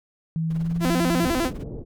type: tone with pitch glide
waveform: sine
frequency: 162 to 173.63 Hz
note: E3 to F3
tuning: -30 to -10 cents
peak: -22 dBFS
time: 0.36-1.27 s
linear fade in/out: 0 ms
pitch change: +120 cents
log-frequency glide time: 0.54-0.92 s
type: noise with tremolo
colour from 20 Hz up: brown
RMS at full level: -33 dBFS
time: 0.5-1.64 s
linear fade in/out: 5 ms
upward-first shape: triangle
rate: 20 Hz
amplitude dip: 95%
type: tone with vibrato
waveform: sawtooth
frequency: 293.7 Hz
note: D4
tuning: in tune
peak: -17 dBFS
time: 0.8-1.51 s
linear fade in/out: 50 ms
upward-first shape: square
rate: 10 Hz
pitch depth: 240 cents each way
type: low-pass noise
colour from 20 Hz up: pink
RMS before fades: -33 dBFS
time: 1.19-1.85 s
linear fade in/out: 50 ms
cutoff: 490 Hz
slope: 24 dB/octave
effects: none